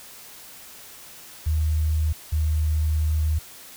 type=tone pair in turn; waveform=sine; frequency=77.78 / 77.39 Hz; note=D#2 / D#2; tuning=0 / -9 cents; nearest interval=unison; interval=9 cents; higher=first; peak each=-19 / -19 dBFS; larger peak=neither; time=1.46-2.13 / 2.32-3.39 s; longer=second; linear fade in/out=10 ms; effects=white hiss -44 dBFS RMS until 3.76 s